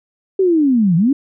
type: linear two-way sweep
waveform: sine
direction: down then up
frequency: 392 to 158 to 293.7 Hz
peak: -10 dBFS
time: 0.39-1.13 s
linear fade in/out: 5 ms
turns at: 0.96 s
effects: none